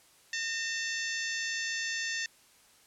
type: harmonic tone with a mistuned harmonic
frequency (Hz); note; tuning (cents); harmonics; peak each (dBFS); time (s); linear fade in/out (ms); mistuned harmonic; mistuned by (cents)
891; A5; +22; 2 / 3 / 4 / 5 / 6 / 7 / 8; -34 / -40 / -42 / -43 / -41 / -41 / -46; 0.33-2.26; 2; 2; +43
effects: white hiss -61 dBFS RMS until 2.86 s + low-pass 11000 Hz 12 dB/octave